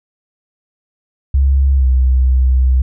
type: tone with pitch glide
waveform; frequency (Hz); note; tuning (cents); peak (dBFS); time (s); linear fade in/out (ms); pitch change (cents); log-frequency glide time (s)
sine; 68 to 64.29; C#2 to C2; -33 to -30; -8; 1.34-2.82; 5; -97; 1.75-1.86
effects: none